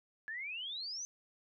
sine exponential sweep, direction up, 1690 to 6260 Hz, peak -39 dBFS, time 0.28-1.05 s, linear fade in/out 0 ms, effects none

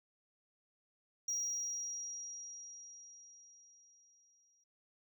sine tone with exponential decay, 5710 Hz, F8, 37 cents sharp, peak -31 dBFS, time 1.28-4.64 s, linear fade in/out 5 ms, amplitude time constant 730 ms, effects tanh soft clip ceiling -33 dBFS

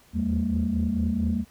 sine tone cluster, 77 / 81.4 / 197.5 / 227.4 Hz, D#2 / E2 / G3 / A#3, -17 / -21 / +13 / -43 cents, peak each -32 / -27 / -27 / -25 dBFS, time 0.13-1.45 s, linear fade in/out 50 ms, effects tanh soft clip ceiling -15 dBFS + pink hiss -57 dBFS RMS until 1.5 s

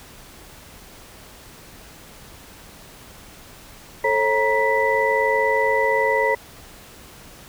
sine tone cluster, 441.1 / 542 / 944 / 1983 Hz, A4 / C#5 / A#5 / B6, +4 / -39 / +22 / +7 cents, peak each -22 dBFS, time 4.04-6.35 s, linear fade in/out 5 ms, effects pink hiss -44 dBFS RMS until 7.48 s

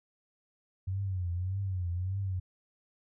sine tone with vibrato, 92.5 Hz, F#2, in tune, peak -30 dBFS, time 0.87-2.4 s, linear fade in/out 10 ms, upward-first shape triangle, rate 1.7 Hz, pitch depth 130 cents each way, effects none

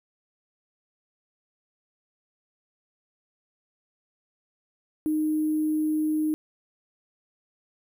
sine tone with sample-and-hold, 308.3 Hz, D#4, 16 cents flat, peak -22 dBFS, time 5.06-6.34 s, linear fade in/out 0 ms, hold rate 11025 Hz, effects none

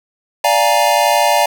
square chord, Bb dominant seventh, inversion first, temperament equal, 587.3 / 698.5 / 830.6 / 932.3 Hz, D5 / F5 / Ab5 / Bb5, 0 / 0 / 0 / 0 cents, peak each -17 dBFS, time 0.44-1.46 s, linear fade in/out 5 ms, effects none

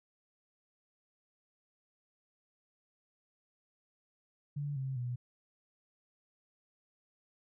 sine tone with pitch steps, 144.4 / 133.18 / 122.84 Hz, D3 / C3 / B2, -29 / +31 / -9 cents, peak -34 dBFS, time 4.56-5.16 s, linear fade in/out 10 ms, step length 200 ms, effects none

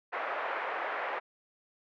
pink band-pass noise, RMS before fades -35 dBFS, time 0.12-1.2 s, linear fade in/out 20 ms, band 530 to 2100 Hz, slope 24 dB/octave, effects none

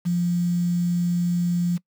sine tone with quantisation, 174.61 Hz, F3, in tune, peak -19 dBFS, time 0.05-1.78 s, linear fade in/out 20 ms, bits 7, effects noise-tail reverb RT60 0.1 s tail -22 dB re dry

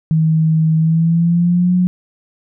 sine tone with pitch glide, 159.1 to 180.66 Hz, D#3 to F#3, +39 to -41 cents, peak -10 dBFS, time 0.11-1.87 s, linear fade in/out 0 ms, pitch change +220 cents, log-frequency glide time 0.77-1.75 s, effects none

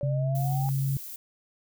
sine exponential sweep, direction up, 569 to 811 Hz, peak -33 dBFS, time 0.01-0.69 s, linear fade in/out 0 ms
sine tone with pitch glide, 135.3 to 136.32 Hz, C#3 to C#3, -42 to -29 cents, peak -24 dBFS, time 0.03-0.97 s, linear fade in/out 2 ms, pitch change +13 cents, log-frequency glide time 0.45-0.62 s
violet noise, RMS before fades -40 dBFS, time 0.35-1.16 s, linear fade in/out 2 ms
effects none

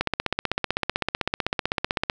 click train, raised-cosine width 0.3 ms, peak -6 dBFS, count 34, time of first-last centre 0.01-2.099 s, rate 15.8 Hz, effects none

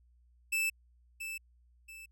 45% pulse tone with echo, 2637 Hz, E7, in tune, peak -29 dBFS, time 0.52-0.7 s, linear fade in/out 10 ms, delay 680 ms, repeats 2, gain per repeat -9 dB, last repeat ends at 2.06 s, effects added 60 Hz sine -62 dBFS peak until 2.11 s

